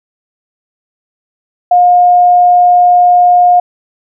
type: tone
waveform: sine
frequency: 713 Hz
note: F5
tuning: 36 cents sharp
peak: -3 dBFS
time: 1.71-3.6 s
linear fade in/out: 5 ms
effects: none